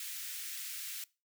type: high-pass noise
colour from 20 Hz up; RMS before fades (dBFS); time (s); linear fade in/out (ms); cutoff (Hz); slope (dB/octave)
white; -42; 0-1.04; 2; 1700; 24
effects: noise-tail reverb RT60 0.3 s tail -22 dB re dry